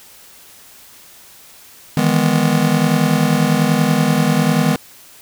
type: chord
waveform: square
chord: E major seventh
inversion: third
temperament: just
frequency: 154.51 / 164.81 / 206 / 247.2 Hz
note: D#3 / E3 / G#3 / B3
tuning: -12 / 0 / -14 / +2 cents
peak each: -19 dBFS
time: 1.97-4.76 s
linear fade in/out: 2 ms
effects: white hiss -43 dBFS RMS until 5.21 s